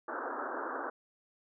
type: band-pass noise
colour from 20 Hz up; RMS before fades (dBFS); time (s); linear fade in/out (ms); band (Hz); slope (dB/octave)
white; -38; 0.08-0.9; 5; 250 to 1600; 96
effects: none